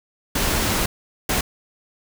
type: noise bursts at uneven times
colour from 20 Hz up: pink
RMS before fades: -21 dBFS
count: 2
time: 0.35-0.86 / 1.29-1.41 s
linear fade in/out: 5 ms
effects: none